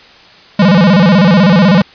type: tone with vibrato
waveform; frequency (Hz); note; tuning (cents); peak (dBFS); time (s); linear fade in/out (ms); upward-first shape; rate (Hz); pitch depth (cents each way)
square; 185.8; F#3; +7; -5; 0.59-1.82; 5; square; 16; 170
effects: white hiss -39 dBFS RMS until 1.94 s + resampled to 11025 Hz